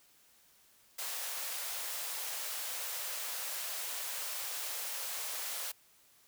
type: high-pass noise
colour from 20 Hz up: white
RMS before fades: -39 dBFS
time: 0.98-5.72 s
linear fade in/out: 10 ms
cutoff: 470 Hz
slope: 48 dB/octave
effects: white hiss -65 dBFS RMS until 6.27 s